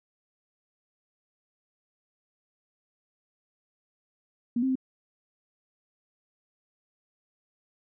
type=tone with pitch steps; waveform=sine; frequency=238.8 / 263.6 / 260.5 Hz; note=A#3 / C4 / C4; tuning=+42 / +13 / -7 cents; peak=-23 dBFS; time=4.56-4.755 s; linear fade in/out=5 ms; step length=65 ms; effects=none